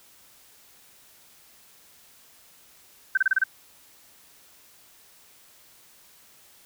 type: tone bursts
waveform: sine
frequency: 1544 Hz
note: G6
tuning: 27 cents flat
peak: -17 dBFS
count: 6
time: 3.15-3.439 s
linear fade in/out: 5 ms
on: 24 ms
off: 29 ms
effects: white hiss -55 dBFS RMS until 6.65 s